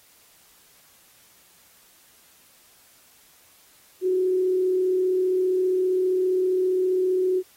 sine tone with frequency modulation, 370 Hz, F#4, in tune, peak -19 dBFS, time 4.01-7.43 s, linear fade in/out 50 ms, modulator 35.1 Hz, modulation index 0.23, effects white hiss -56 dBFS RMS until 7.56 s + AAC 48 kbps

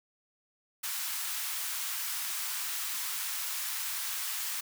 white high-pass noise, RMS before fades -35 dBFS, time 0.83-4.61 s, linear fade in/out 10 ms, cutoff 950 Hz, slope 24 dB/octave, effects none

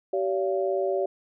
sine tone cluster, 384.9 / 570 / 687 Hz, G4 / C#5 / F5, -32 / +48 / -29 cents, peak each -26 / -27 / -31 dBFS, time 0.13-1.06 s, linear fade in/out 5 ms, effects none

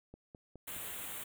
click train, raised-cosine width 2 ms, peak -37 dBFS, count 4, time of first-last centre 0.14-0.765 s, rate 4.8 Hz
white band-stop noise, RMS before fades -43 dBFS, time 0.67-1.24 s, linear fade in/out 10 ms, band 3700 to 7300 Hz, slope 48 dB/octave
effects none

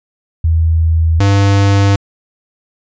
sine / square tone pair in turn, 81.3 / 99.5 Hz, E2 / G2, -23 / +26 cents, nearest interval minor third, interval 349 cents, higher second, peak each -8 dBFS, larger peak neither, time 0.44-1.2 / 1.2-1.96 s, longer neither, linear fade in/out 5 ms, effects resampled to 16000 Hz

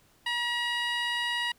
15% pulse tone with band-pass filter, 957 Hz, A#5, 45 cents sharp, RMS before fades -30 dBFS, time 0.26-1.52 s, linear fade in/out 5 ms, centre 2300 Hz, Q 0.87, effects pink hiss -63 dBFS RMS until 1.58 s

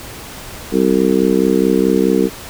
harmonic tone, 64.7 Hz, C2, 19 cents flat, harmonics 3 / 4 / 5 / 6 / 7, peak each -17 / -17 / -17 / -17 / -17 dBFS, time 0.71-2.3 s, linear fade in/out 50 ms, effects pink hiss -32 dBFS RMS until 2.49 s

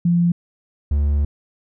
sine / triangle tone pair in turn, 172.6 / 72.44 Hz, F3 / D2, -20 / -23 cents, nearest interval octave + minor third, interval 1503 cents, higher first, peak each -13 dBFS, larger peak neither, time 0.05-0.32 / 0.91-1.25 s, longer second, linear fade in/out 5 ms, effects none

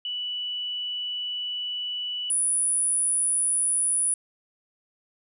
sine tone pair in turn, 2960 / 9813 Hz, F#7 / D#9, 0 / -25 cents, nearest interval octave + major sixth, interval 2075 cents, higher second, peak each -28 / -21 dBFS, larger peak second, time 0.05-2.3 / 2.3-4.14 s, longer first, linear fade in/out 2 ms, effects none

